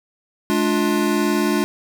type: chord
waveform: square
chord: D diminished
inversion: second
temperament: just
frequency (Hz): 211.4 / 293.7 / 352.4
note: Ab3 / D4 / F4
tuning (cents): +31 / 0 / +16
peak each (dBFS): -22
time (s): 0.5-1.64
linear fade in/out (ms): 0
effects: none